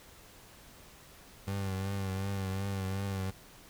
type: tone with vibrato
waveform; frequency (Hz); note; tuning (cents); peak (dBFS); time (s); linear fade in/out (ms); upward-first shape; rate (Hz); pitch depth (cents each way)
30% pulse; 97; G2; -18; -30; 1.47-3.31; 10; triangle; 2.7; 50
effects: pink hiss -55 dBFS RMS until 3.69 s